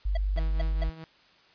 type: tone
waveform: sine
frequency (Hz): 49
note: G1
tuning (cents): 0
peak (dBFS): -24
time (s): 0.05-0.9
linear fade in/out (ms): 10
type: tone bursts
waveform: square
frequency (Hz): 660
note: E5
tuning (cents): +2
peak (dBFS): -32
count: 4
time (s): 0.15-0.838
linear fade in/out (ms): 5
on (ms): 22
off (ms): 200
type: tone with tremolo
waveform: sawtooth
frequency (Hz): 161.1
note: E3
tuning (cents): -39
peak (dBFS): -33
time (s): 0.36-1.04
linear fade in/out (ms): 0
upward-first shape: triangle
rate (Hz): 4.6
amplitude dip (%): 65
effects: white hiss -59 dBFS RMS until 1.54 s + resampled to 11025 Hz